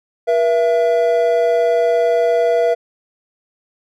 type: tone pair together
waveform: triangle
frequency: 480 / 668.5 Hz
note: B4 / E5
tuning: -49 / +24 cents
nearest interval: tritone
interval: 573 cents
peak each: -13 dBFS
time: 0.27-2.75 s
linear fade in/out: 20 ms
effects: none